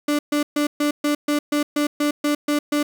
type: tone bursts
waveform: 35% pulse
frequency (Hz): 293.7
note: D4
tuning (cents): 0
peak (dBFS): -16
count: 12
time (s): 0.08-2.83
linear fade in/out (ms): 5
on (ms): 110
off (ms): 130
effects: none